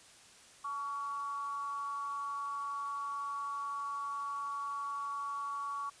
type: tone with amplitude modulation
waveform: sine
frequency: 1128 Hz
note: C#6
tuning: 30 cents sharp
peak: -33 dBFS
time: 0.64-5.9 s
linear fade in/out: 10 ms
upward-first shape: sine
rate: 258 Hz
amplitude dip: 55%
effects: white hiss -58 dBFS RMS until 6 s + resampled to 22050 Hz